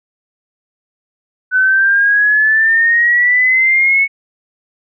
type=exponential sweep; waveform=sine; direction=up; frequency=1500 to 2217 Hz; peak=-8 dBFS; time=1.51-4.08 s; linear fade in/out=50 ms; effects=none